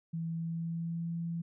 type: tone with pitch glide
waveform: sine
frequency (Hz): 164.81 to 168.08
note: E3 to E3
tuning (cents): 0 to +34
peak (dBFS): -33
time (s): 0.13-1.42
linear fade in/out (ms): 10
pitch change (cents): +34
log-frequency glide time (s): 0.3-1.11
effects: none